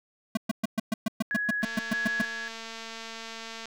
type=tone bursts; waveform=square; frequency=220 Hz; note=A3; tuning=in tune; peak=-24 dBFS; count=14; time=0.35-2.218 s; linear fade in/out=5 ms; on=22 ms; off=120 ms
type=tone with tremolo; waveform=sine; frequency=1676 Hz; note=G#6; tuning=15 cents sharp; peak=-27 dBFS; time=1.31-2.48 s; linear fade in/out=0 ms; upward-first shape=square; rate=1.6 Hz; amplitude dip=55%
type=click train; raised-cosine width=0.2 ms; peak=-23 dBFS; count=459; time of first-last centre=1.63-3.657 s; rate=226 Hz
effects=none